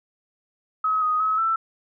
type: tone with pitch steps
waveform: sine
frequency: 1277 / 1248 / 1283 / 1330 Hz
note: D#6 / D#6 / E6 / E6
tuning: +45 / +5 / -47 / +15 cents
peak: -19 dBFS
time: 0.84-1.56 s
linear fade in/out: 5 ms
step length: 180 ms
effects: none